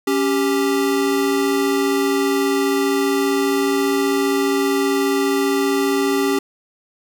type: tone pair together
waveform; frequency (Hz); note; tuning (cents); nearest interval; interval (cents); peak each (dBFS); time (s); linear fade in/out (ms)
square; 277.7 / 392.7; C#4 / G4; +3 / +3; tritone; 600; -20 / -19; 0.07-6.39; 5
effects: none